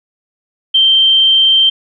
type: tone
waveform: sine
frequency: 3136 Hz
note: G7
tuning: in tune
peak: -6 dBFS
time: 0.74-1.7 s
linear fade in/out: 10 ms
effects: none